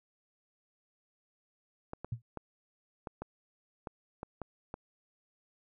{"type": "clicks", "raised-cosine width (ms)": 1, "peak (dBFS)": -25, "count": 9, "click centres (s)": [1.934, 2.046, 2.373, 3.072, 3.22, 3.872, 4.231, 4.417, 4.741]}
{"type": "tone with exponential decay", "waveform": "sine", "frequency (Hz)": 116.54, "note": "A#2", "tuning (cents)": 0, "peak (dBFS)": -29, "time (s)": [2.12, 2.22], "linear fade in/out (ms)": 5, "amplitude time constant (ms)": 20}
{"effects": []}